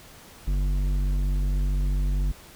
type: tone with tanh clipping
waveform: triangle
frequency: 47.76 Hz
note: G1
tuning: 44 cents flat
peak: -23 dBFS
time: 0.47-2.32 s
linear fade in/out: 10 ms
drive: 15 dB
effects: pink hiss -48 dBFS RMS until 2.55 s